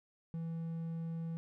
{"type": "tone", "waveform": "triangle", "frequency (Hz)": 164.81, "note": "E3", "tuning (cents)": 0, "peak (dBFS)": -35, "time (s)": [0.34, 1.37], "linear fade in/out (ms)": 0, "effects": []}